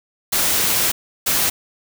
white noise bursts at uneven times, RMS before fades -18 dBFS, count 2, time 0.32-0.92 / 1.26-1.5 s, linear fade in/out 10 ms, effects none

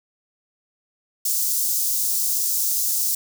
white high-pass noise, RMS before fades -22 dBFS, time 1.25-3.15 s, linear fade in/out 5 ms, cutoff 5400 Hz, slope 24 dB/octave, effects none

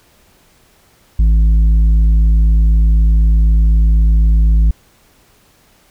sine tone with tanh clipping, 54 Hz, A1, 32 cents flat, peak -8 dBFS, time 1.19-4.71 s, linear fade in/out 5 ms, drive 6 dB, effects pink hiss -51 dBFS RMS until 5.9 s

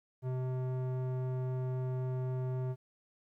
square tone with low-pass filter, 128.3 Hz, C3, 34 cents flat, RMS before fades -35 dBFS, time 0.22-2.76 s, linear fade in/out 50 ms, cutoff 760 Hz, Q 0.71, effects 12-bit

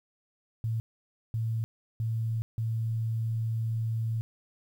sine tone bursts at uneven times, 112.8 Hz, A2, 44 cents sharp, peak -27 dBFS, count 4, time 0.64-0.8 / 1.34-1.64 / 2-2.42 / 2.58-4.21 s, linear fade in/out 0 ms, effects 10-bit

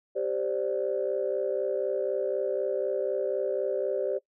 sine chord, G suspended fourth, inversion none, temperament equal, 392 / 523.3 / 587.3 Hz, G4 / C5 / D5, 0 / 0 / 0 cents, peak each -30 dBFS, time 0.15-4.19 s, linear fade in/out 20 ms, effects noise-tail reverb RT60 0.1 s tail -20 dB re dry + tanh soft clip ceiling -17 dBFS

